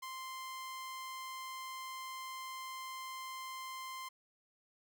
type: tone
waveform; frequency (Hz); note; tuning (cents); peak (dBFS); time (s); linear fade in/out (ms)
sawtooth; 1045; C6; -2; -39; 0.02-4.09; 10
effects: none